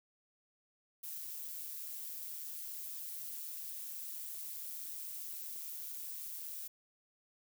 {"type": "noise with amplitude modulation", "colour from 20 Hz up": "violet", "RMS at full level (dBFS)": -42, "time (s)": [1.03, 6.68], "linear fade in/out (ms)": 10, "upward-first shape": "sine", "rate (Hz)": 156, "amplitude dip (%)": 50, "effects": []}